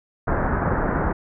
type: low-pass noise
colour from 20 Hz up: pink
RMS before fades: -22 dBFS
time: 0.27-1.13 s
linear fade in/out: 10 ms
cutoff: 1700 Hz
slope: 48 dB/octave
effects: none